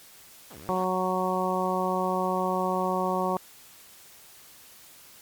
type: exponential two-way sweep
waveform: 10% pulse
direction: down then up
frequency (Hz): 329.6 to 63.5 to 329.6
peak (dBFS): -36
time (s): 0.5-0.85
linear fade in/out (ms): 10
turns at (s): 0.58
type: harmonic tone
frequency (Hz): 185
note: F#3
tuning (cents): 0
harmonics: 1 / 2 / 3 / 4 / 5 / 6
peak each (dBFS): -31 / -31 / -31 / -31 / -31 / -31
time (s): 0.69-3.37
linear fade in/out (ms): 0
effects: white hiss -51 dBFS RMS until 5.21 s + MP3 96 kbps